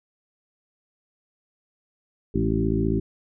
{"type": "harmonic tone with a mistuned harmonic", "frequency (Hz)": 55, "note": "A1", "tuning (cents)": 0, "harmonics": [1, 2, 3, 4, 5, 6, 7], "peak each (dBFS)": [-28, -28, -28, -28, -28, -28, -28], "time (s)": [2.34, 3], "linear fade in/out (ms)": 10, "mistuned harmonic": 4, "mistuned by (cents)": -44, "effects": []}